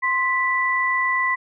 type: tone pair together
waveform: sine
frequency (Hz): 1046.5 / 1974.2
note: C6 / B6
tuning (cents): 0 / -1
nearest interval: major seventh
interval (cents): 1099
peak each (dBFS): -22 / -20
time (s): 0.02-1.36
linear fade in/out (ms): 20
effects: none